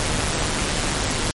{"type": "noise with amplitude modulation", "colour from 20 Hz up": "pink", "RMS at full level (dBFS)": -20, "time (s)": [0, 1.31], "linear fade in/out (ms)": 0, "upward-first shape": "sine", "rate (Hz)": 152, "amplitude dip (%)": 55, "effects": ["MP3 48 kbps"]}